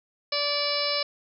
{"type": "harmonic tone", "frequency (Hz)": 580, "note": "D5", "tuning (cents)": -22, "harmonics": [1, 2, 3, 4, 5, 6, 7, 8, 9], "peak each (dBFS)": [-30, -34, -40, -33, -36, -40, -31, -33, -30], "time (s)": [0.32, 1.03], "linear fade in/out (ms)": 5, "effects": []}